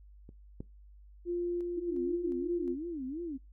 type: clicks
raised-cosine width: 3 ms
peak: -37 / -27 dBFS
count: 2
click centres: 0.291 / 0.605 s
type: tone with tremolo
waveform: sine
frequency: 349.2 Hz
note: F4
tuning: in tune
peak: -30 dBFS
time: 1.25-2.76 s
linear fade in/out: 50 ms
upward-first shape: square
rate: 1.4 Hz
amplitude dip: 25%
type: tone with vibrato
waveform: sine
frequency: 299.1 Hz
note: D4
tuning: 32 cents sharp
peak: -35 dBFS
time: 1.76-3.38 s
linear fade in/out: 20 ms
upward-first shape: sine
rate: 2.9 Hz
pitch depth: 270 cents each way
effects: noise-tail reverb RT60 0.2 s tail -21 dB re dry + added 50 Hz sine -52 dBFS peak until 3.52 s